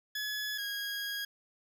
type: tone pair in turn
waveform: 20% pulse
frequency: 1700 / 1642.1 Hz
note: G#6 / G#6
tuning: +40 / -20 cents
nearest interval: minor second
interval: 60 cents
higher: first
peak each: -29 / -30 dBFS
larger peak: first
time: 0.15-0.58 / 0.58-1.25 s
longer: second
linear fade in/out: 5 ms
effects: none